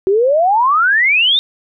sine exponential sweep, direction up, 370 to 3729 Hz, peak -9 dBFS, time 0.07-1.39 s, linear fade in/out 0 ms, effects none

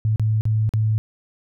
sine tone with dropouts, 109 Hz, A2, 16 cents flat, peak -16 dBFS, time 0.05-0.98 s, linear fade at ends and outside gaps 0 ms, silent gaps 0.16-0.196 / 0.41-0.454 / 0.692-0.737 s, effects none

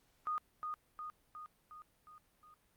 sine tone with echo, 1233 Hz, D#6, 16 cents flat, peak -34 dBFS, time 0.27-0.38 s, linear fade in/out 0 ms, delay 360 ms, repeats 6, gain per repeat -4 dB, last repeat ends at 2.54 s, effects pink hiss -73 dBFS RMS until 2.76 s + Opus 48 kbps

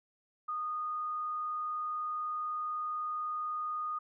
sine tone, 1232 Hz, D#6, 17 cents flat, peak -33 dBFS, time 0.48-3.99 s, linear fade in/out 10 ms, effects none

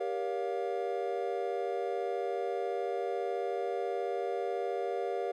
triangle chord, G half-diminished seventh, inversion none, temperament just, 392 / 470.4 / 564.5 / 705.6 Hz, G4 / Bb4 / Db5 / F5, 0 / +16 / +31 / +18 cents, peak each -34 / -34 / -37 / -35 dBFS, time 0-5.32 s, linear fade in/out 10 ms, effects none

